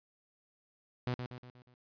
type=tone with echo; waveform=sawtooth; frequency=124.4 Hz; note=B2; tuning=13 cents sharp; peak=-28 dBFS; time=1.07-1.14 s; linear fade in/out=0 ms; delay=120 ms; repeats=5; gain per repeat=-6 dB; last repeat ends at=1.74 s; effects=resampled to 11025 Hz